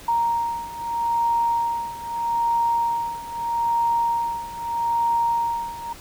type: beating tone pair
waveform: sine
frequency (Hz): 932.3 / 933.09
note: A#5 / A#5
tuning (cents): 0 / +1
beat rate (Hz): 0.79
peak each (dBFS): -25 / -22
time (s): 0.08-5.93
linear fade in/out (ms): 5
effects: pink hiss -43 dBFS RMS until 6 s